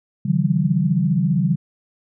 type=tone cluster; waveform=sine; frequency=140.4 / 159.6 / 174.6 / 194.3 Hz; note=C#3 / D#3 / F3 / G3; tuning=+22 / +44 / 0 / -15 cents; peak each=-21 dBFS; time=0.25-1.56 s; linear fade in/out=10 ms; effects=none